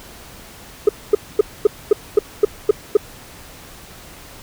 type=tone bursts; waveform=sine; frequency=418.1 Hz; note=G#4; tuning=12 cents sharp; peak=-4 dBFS; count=9; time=0.87-2.97 s; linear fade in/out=5 ms; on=20 ms; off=240 ms; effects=tanh soft clip ceiling -5 dBFS + pink hiss -40 dBFS RMS until 4.42 s